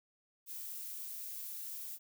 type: noise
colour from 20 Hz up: violet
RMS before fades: -44 dBFS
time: 0.46-1.99 s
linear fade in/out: 50 ms
effects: none